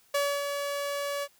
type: tone with ADSR envelope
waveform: sawtooth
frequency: 569 Hz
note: C#5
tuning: 45 cents sharp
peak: -20 dBFS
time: 0.14-1.28 s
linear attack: 8 ms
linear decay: 270 ms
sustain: -6 dB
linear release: 51 ms
effects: white hiss -63 dBFS RMS until 1.39 s